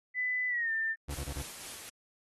sine tone with pitch glide, 2000 to 1792.1 Hz, B6 to A6, +21 to +31 cents, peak -29 dBFS, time 0.14-0.96 s, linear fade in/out 50 ms, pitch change -190 cents, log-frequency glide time 0.48-0.71 s
35% pulse tone bursts, 70.9 Hz, C#2, 40 cents sharp, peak -34 dBFS, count 4, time 1.08-1.424 s, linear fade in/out 10 ms, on 68 ms, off 24 ms
white noise with tremolo, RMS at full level -43 dBFS, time 1.1-1.9 s, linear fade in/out 10 ms, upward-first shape sine, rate 3.8 Hz, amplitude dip 30%
effects AAC 32 kbps

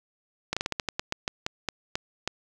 slowing click train, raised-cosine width 0.2 ms, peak -10 dBFS, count 14, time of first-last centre 0.53-2.276 s, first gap 36 ms, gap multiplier 1.2, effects none

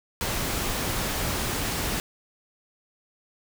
pink noise, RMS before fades -28 dBFS, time 0.21-2 s, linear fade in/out 0 ms, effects none

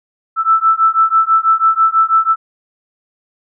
sine beating tone pair, 1318.5 / 1324.6 Hz, E6 / E6, 0 / +8 cents, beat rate 6.1 Hz, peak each -12 dBFS, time 0.36-2.36 s, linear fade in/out 50 ms, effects none

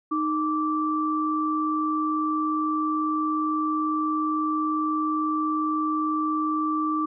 sine tone pair together, 309.4 / 1167.1 Hz, D#4 / D6, -10 / -11 cents, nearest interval octave + major seventh, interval 2299 cents, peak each -25 dBFS, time 0.11-7.06 s, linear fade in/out 10 ms, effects none

